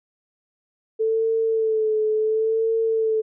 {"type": "tone with vibrato", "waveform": "sine", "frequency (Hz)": 440.5, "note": "A4", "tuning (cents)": 2, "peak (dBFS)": -18, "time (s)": [0.99, 3.22], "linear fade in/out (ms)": 20, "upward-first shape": "sine", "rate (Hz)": 0.71, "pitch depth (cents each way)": 37, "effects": []}